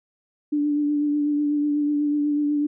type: tone with vibrato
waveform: sine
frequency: 293.7 Hz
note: D4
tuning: in tune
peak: -19 dBFS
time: 0.52-2.67 s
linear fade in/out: 10 ms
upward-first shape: triangle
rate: 8.1 Hz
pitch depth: 26 cents each way
effects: none